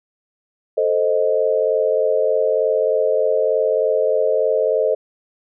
sine chord, A diminished, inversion none, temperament equal, 440 / 523.3 / 622.3 Hz, A4 / C5 / Eb5, 0 / 0 / 0 cents, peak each -19 / -19 / -19 dBFS, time 0.77-4.95 s, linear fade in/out 10 ms, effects none

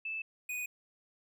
sine / square tone pair in turn, 2630 / 2482 Hz, E7 / D#7, -5 / -5 cents, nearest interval minor second, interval 100 cents, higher first, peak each -35 / -36 dBFS, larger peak first, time 0.05-0.22 / 0.49-0.66 s, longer neither, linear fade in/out 5 ms, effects none

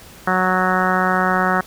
harmonic tone, 184.8 Hz, F#3, 2 cents flat, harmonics 1 / 2 / 3 / 4 / 5 / 6 / 7 / 8 / 9 / 10, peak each -22 / -26 / -26 / -22 / -26 / -24 / -22 / -23 / -27 / -27 dBFS, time 0.27-1.61 s, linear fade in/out 5 ms, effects pink hiss -42 dBFS RMS until 1.66 s

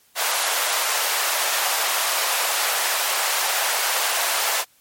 pink high-pass noise, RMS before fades -22 dBFS, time 0.15-4.65 s, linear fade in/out 50 ms, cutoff 630 Hz, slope 24 dB/octave, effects white hiss -58 dBFS RMS until 4.8 s + MP3 64 kbps

